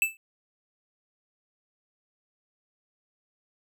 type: tone with exponential decay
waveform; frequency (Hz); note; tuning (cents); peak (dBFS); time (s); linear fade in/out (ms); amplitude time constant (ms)
square; 2637; E7; 0; -18; 0.02-0.17; 1; 32
effects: none